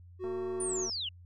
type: tone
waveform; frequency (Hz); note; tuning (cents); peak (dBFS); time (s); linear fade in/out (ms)
triangle; 370; F#4; 0; -31; 0.19-0.89; 50
type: click train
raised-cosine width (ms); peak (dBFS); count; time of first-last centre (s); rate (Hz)
1; -34; 150; 0.24-0.896; 227
type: linear sweep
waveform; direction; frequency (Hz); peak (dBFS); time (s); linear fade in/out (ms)
sine; down; 9490 to 2758; -33; 0.6-1.09; 5
effects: added 88 Hz sine -50 dBFS peak until 1.25 s